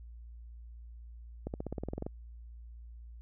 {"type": "accelerating click train", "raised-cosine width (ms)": 2, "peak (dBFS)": -23, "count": 12, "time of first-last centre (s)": [1.47, 2.065], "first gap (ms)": 69, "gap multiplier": 0.95, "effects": ["added 58 Hz sine -46 dBFS peak until 3.21 s"]}